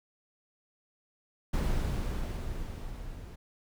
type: noise with level ramp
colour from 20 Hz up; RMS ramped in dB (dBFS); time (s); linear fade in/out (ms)
brown; -27 to -44; 1.53-3.36; 10
effects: none